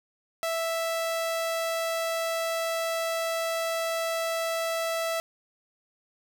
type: tone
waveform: sawtooth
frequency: 659.3 Hz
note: E5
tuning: in tune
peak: -23 dBFS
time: 0.43-5.2 s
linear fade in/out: 0 ms
effects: none